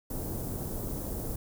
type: band-stop noise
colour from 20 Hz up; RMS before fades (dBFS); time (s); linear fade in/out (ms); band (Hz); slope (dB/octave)
pink; -35; 0.1-1.36; 5; 510 to 13000; 12
effects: none